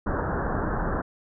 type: low-pass noise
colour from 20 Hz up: pink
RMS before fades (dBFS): -27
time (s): 0.06-1.02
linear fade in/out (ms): 10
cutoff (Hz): 1700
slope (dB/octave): 96
effects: none